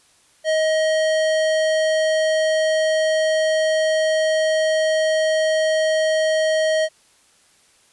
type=tone with hard clipping; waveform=sine; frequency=630 Hz; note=D#5; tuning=21 cents sharp; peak=-18 dBFS; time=0.44-6.89 s; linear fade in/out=50 ms; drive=17 dB; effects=white hiss -56 dBFS RMS until 7.92 s + resampled to 24000 Hz